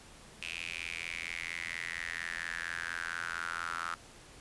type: tone with high-pass filter sweep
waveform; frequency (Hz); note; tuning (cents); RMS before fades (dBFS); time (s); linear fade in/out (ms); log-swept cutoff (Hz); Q
sawtooth; 84.3; E2; +39; -39; 0.42-3.95; 5; 2600 to 1300; 6.9
effects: pink hiss -54 dBFS RMS until 4.4 s + resampled to 24000 Hz